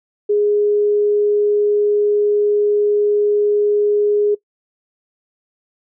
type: tone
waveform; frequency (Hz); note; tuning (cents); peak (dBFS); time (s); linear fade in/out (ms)
sine; 414.6; G#4; -3; -12; 0.29-4.35; 10
effects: noise-tail reverb RT60 0.1 s tail -20 dB re dry